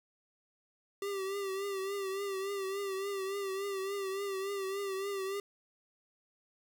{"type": "tone with vibrato", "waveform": "square", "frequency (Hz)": 392, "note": "G4", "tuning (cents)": 0, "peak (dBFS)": -35, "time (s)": [1.02, 5.4], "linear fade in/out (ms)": 2, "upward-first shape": "triangle", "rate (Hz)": 3.5, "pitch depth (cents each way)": 62, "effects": ["11-bit"]}